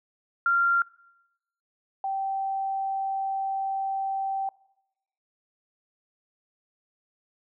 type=tone pair in turn; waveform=sine; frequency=1385 / 777.3 Hz; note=F6 / G5; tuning=-15 / -15 cents; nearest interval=minor seventh; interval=1000 cents; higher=first; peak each=-19 / -26 dBFS; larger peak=first; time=0.46-0.82 / 2.04-4.49 s; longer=second; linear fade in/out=2 ms; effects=noise-tail reverb RT60 0.9 s tail -23 dB re dry